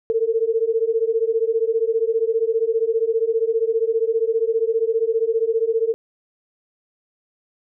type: beating tone pair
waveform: sine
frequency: 444.8 / 459.8 Hz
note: A4 / A#4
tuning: +19 / -24 cents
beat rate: 15 Hz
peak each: -20 dBFS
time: 0.1-5.94 s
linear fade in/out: 0 ms
effects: none